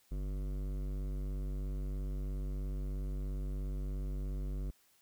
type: tone with hard clipping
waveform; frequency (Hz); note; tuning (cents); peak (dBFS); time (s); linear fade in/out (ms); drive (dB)
sine; 48.48; G1; -18; -37; 0.11-4.71; 10; 15
effects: white hiss -69 dBFS RMS until 5.01 s